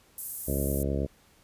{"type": "high-pass noise", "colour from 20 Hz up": "pink", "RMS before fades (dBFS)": -35, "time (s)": [0.18, 0.83], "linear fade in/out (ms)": 2, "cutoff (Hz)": 10000, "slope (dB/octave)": 24}
{"type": "harmonic tone", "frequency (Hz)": 69.3, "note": "C#2", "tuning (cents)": 0, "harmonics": [1, 2, 3, 4, 5, 6, 7, 8, 9], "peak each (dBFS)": [-30, -33, -35, -36, -37, -38, -38, -39, -40], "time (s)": [0.47, 1.07], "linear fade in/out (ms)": 20}
{"effects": ["pink hiss -61 dBFS RMS until 1.43 s", "resampled to 32000 Hz"]}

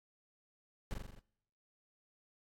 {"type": "noise with echo", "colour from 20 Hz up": "brown", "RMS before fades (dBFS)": -38, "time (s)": [0.91, 0.94], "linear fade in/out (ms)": 0, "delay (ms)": 42, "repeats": 6, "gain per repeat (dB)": -3, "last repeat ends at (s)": 1.192, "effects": ["noise-tail reverb RT60 0.8 s tail -25 dB re dry", "AAC 48 kbps"]}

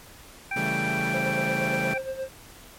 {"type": "harmonic tone", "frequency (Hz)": 784, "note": "G5", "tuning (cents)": 0, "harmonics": [1, 2, 3], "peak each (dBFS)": [-33, -32, -29], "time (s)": [0.51, 1.98], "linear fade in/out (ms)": 5}
{"type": "chord", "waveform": "sawtooth", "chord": "A dominant seventh", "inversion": "first", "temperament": "equal with one note detuned", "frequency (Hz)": [138.59, 164.81, 196, 221.1], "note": ["C#3", "E3", "G3", "A3"], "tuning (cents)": [0, 0, 0, 9], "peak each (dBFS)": -29, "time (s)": [0.56, 1.94], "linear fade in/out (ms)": 5}
{"type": "tone with tremolo", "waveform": "triangle", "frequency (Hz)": 529, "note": "C5", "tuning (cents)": 19, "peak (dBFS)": -25, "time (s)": [1.13, 2.29], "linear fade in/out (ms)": 20, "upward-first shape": "sine", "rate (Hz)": 8.5, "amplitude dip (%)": 70}
{"effects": ["pink hiss -48 dBFS RMS until 2.78 s", "MP3 64 kbps"]}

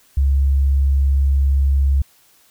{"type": "tone", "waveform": "sine", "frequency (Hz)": 68.7, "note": "C#2", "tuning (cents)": -15, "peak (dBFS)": -12, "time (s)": [0.17, 2.02], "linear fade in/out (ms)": 5, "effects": ["white hiss -54 dBFS RMS until 2.5 s"]}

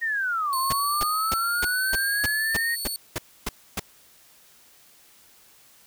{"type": "linear two-way sweep", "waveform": "sine", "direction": "down then up", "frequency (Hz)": [1880, 1037, 1880], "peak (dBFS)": -23, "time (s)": [0.01, 2.76], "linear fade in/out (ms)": 20, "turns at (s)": 0.57}
{"type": "tone with tremolo", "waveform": "15% pulse", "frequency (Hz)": 4435, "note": "C#8", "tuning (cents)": 0, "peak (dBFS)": -21, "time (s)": [0.53, 2.96], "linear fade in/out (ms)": 0, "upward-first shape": "sine", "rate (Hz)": 0.85, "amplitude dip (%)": 25}
{"type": "noise bursts", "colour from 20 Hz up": "pink", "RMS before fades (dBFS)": -27, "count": 11, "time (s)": [0.7, 3.797], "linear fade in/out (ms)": 5, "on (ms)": 27, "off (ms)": 280}
{"effects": ["white hiss -55 dBFS RMS until 5.86 s"]}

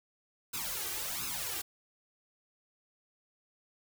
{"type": "noise with flanger", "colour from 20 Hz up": "white", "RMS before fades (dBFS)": -37, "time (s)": [0.53, 1.62], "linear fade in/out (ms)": 10, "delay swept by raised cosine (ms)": [0.77, 2.57], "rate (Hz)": 1.4, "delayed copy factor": 0.95, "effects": []}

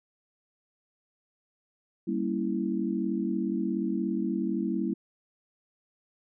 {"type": "chord", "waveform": "sine", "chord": "G diminished seventh", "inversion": "none", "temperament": "equal", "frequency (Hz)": [196, 233.1, 277.2, 329.6], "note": ["G3", "Bb3", "Db4", "Fb4"], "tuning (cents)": [0, 0, 0, 0], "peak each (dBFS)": [-31, -32, -35, -31], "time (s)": [2.07, 4.94], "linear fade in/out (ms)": 10, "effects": []}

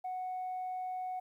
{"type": "tone", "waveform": "sine", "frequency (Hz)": 739, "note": "F#5", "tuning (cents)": -2, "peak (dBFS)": -34, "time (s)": [0.04, 1.2], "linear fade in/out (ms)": 10, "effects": ["tanh soft clip ceiling -33 dBFS", "12-bit"]}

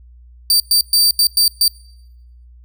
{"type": "tone bursts at uneven times", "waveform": "sawtooth", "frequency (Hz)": 4645, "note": "D8", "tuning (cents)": -20, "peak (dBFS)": -7, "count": 6, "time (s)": [[0.5, 0.6], [0.71, 0.81], [0.93, 1.11], [1.19, 1.27], [1.37, 1.48], [1.61, 1.68]], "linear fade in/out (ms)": 2, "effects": ["noise-tail reverb RT60 0.9 s tail -24 dB re dry", "added 60 Hz sine -40 dBFS peak until 2.64 s"]}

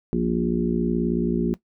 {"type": "harmonic tone with a mistuned harmonic", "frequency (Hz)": 58.6, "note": "A#1", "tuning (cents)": 10, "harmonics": [1, 3, 4, 5, 6, 7], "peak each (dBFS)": [-33, -24, -24, -33, -26, -32], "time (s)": [0.13, 1.54], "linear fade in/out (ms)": 0, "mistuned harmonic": 7, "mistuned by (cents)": -21, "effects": ["noise-tail reverb RT60 0.1 s tail -17 dB re dry"]}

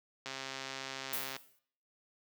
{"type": "click train", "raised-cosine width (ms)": 0.2, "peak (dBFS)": -23, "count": 149, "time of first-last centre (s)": [0.26, 1.364], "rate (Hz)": 134}
{"type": "noise with exponential decay", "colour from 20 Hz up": "violet", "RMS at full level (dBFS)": -34, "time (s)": [1.13, 1.59], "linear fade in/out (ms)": 2, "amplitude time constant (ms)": 99}
{"effects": ["noise-tail reverb RT60 0.6 s tail -20 dB re dry", "high-pass 150 Hz 12 dB/octave"]}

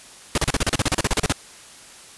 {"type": "noise bursts", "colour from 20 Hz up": "pink", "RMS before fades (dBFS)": -19, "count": 16, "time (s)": [0.35, 1.324], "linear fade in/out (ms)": 2, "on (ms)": 29, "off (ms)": 34, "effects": ["white hiss -44 dBFS RMS until 2.17 s", "resampled to 24000 Hz"]}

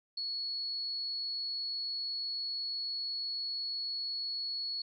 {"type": "tone", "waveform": "sine", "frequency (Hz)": 4374, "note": "C#8", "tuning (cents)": -24, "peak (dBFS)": -34, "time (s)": [0.17, 4.82], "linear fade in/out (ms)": 5, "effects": []}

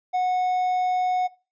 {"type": "tone", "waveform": "triangle", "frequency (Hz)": 733, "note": "F#5", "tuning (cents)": -16, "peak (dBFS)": -18, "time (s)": [0.13, 1.28], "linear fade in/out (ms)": 20, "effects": ["noise-tail reverb RT60 0.3 s tail -21 dB re dry", "resampled to 16000 Hz"]}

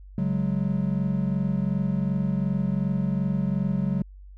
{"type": "chord", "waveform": "triangle", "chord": "C# suspended fourth", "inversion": "none", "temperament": "equal", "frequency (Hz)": [138.59, 185, 207.7], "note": ["C#3", "F#3", "G#3"], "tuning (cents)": [0, 0, 0], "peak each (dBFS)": [-26, -23, -27], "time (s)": [0.18, 4.02], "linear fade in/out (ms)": 2, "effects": ["added 48 Hz sine -42 dBFS peak until 4.37 s"]}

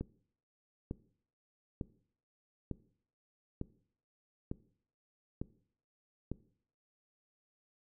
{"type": "click train", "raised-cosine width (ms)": 3, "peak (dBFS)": -24, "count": 8, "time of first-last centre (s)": [0.01, 6.316], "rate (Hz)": 1.11, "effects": ["noise-tail reverb RT60 0.6 s tail -19 dB re dry"]}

